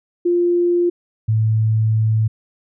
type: tone pair in turn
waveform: sine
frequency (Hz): 349.2 / 109.99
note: F4 / A2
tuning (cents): 0 / 0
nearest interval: octave + minor sixth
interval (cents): 2000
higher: first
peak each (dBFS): -13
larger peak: neither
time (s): 0.25-0.9 / 1.28-2.28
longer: second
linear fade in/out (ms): 10
effects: none